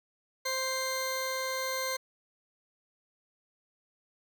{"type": "tone pair together", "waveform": "20% pulse", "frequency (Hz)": [523.2, 2093], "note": ["C5", "C7"], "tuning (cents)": [0, 0], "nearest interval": "2 octaves", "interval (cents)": 2400, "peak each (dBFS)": -28, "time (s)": [0.45, 1.97], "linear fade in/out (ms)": 10, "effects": []}